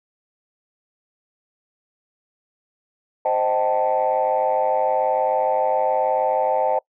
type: chord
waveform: sine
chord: A half-diminished seventh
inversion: first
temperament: equal with one note detuned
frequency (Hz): 523.3 / 622.3 / 773.2 / 880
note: C5 / Eb5 / G5 / A5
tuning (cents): 0 / 0 / -24 / 0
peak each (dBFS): -22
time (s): 3.25-6.79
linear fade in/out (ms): 5
effects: noise-tail reverb RT60 0.1 s tail -25 dB re dry + tanh soft clip ceiling -10 dBFS